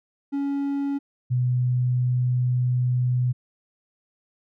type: tone pair in turn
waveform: triangle / sine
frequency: 280.2 / 124.81 Hz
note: C#4 / B2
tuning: +19 / +19 cents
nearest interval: octave + major second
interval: 1400 cents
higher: first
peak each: -21 / -19 dBFS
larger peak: second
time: 0.32-0.99 / 1.3-3.33 s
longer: second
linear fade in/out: 20 ms
effects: none